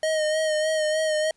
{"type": "tone with vibrato", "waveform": "square", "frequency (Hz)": 622.3, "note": "D#5", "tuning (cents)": 0, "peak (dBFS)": -22, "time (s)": [0.03, 1.31], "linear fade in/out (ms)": 2, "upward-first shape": "sine", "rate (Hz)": 3.3, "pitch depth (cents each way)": 32, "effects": ["pink hiss -66 dBFS RMS until 1.36 s", "resampled to 24000 Hz"]}